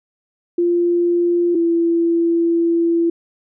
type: tone pair in turn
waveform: sine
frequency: 346.9 / 336.6 Hz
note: F4 / E4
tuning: -12 / +36 cents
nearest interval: minor second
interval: 52 cents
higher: first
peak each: -13 dBFS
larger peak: neither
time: 0.58-1.55 / 1.55-3.1 s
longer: second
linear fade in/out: 5 ms
effects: none